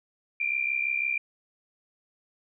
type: tone pair together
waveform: sine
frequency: 2349 / 2415 Hz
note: D7 / D7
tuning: 0 / +48 cents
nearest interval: unison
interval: 48 cents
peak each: -28 dBFS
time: 0.4-1.18 s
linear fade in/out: 5 ms
effects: none